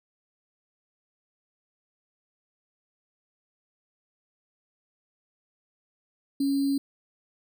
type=tone with sample-and-hold; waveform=sine; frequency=277.2 Hz; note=C#4; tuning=in tune; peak=-22 dBFS; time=6.4-6.78 s; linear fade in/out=5 ms; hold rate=4410 Hz; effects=none